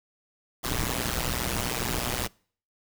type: noise with amplitude modulation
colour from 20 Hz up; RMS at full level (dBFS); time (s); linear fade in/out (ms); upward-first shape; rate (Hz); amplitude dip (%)
pink; -25; 0.63-2.28; 20; sine; 122; 100
effects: noise-tail reverb RT60 0.5 s tail -26 dB re dry